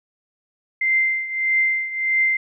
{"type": "tone with tremolo", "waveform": "sine", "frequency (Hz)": 2085, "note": "C7", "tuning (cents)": -7, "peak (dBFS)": -14, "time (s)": [0.81, 2.37], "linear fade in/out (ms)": 5, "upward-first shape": "triangle", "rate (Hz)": 1.6, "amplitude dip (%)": 80, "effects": []}